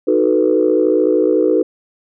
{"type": "chord", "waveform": "sine", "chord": "B dominant seventh", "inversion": "first", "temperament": "equal", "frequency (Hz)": [311.1, 370, 440, 493.9], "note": ["D#4", "F#4", "A4", "B4"], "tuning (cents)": [0, 0, 0, 0], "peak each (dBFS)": -16, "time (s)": [0.07, 1.63], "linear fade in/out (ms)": 10, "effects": ["tanh soft clip ceiling -1 dBFS"]}